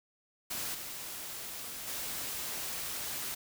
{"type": "noise with level steps", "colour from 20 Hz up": "white", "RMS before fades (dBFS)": [-37, -42, -38], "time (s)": [0.5, 3.35], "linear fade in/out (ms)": 10, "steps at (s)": [0.74, 1.87], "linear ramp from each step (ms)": 10, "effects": []}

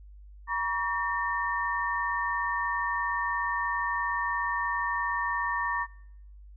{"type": "tone cluster", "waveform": "sine", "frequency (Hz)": [956, 1133, 1813], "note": ["A#5", "C#6", "A#6"], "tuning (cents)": [43, 37, -49], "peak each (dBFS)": -31, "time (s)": [0.47, 5.87], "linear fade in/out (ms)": 50, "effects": ["noise-tail reverb RT60 0.8 s tail -23 dB re dry", "added 50 Hz sine -46 dBFS peak until 6.56 s"]}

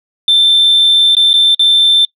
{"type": "tone with dropouts", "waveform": "sine", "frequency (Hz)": 3557, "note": "A7", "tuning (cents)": 18, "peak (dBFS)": -4, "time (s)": [0.28, 2.05], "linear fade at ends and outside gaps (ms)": 2, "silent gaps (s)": [[1.151, 1.167], [1.332, 1.339], [1.547, 1.594]], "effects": ["noise-tail reverb RT60 0.1 s tail -24 dB re dry", "tanh soft clip ceiling -3 dBFS"]}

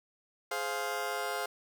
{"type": "chord", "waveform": "20% pulse", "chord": "F minor", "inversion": "first", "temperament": "just", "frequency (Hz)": [419.1, 523.8, 698.5], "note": ["Ab4", "C5", "F5"], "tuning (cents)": [16, 2, 0], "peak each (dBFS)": [-33, -33, -31], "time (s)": [0.51, 1.46], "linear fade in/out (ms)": 5, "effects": []}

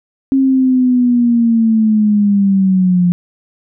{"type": "linear sweep", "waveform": "sine", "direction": "down", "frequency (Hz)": [270.6, 174.61], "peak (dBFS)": -8, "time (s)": [0.32, 3.12], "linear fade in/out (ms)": 0, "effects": []}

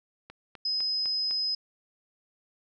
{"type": "click train", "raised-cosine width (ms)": 0.3, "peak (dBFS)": -28, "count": 5, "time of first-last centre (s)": [0.3, 1.31], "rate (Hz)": 3.96}
{"type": "tone", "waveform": "sine", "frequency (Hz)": 5060, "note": "D#8", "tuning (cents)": 28, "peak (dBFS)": -26, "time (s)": [0.65, 1.55], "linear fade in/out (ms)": 5}
{"effects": []}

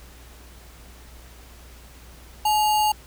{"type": "tone with sample-and-hold", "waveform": "sine", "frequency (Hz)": 850, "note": "G#5", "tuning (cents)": 40, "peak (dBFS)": -17, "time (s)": [2.45, 2.92], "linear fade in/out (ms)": 5, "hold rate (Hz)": 3675, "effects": ["added 60 Hz sine -45 dBFS peak until 3.06 s", "pink hiss -49 dBFS RMS until 3.06 s"]}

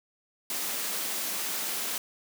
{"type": "high-pass noise", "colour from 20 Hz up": "white", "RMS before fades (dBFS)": -32, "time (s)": [0.5, 1.98], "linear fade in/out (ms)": 2, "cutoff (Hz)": 170, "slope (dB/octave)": 48, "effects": []}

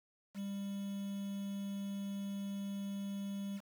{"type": "tone with quantisation", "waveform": "triangle", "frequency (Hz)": 198.7, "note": "G3", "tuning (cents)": 24, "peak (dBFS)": -36, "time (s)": [0.34, 3.61], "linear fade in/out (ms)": 50, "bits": 9, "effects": []}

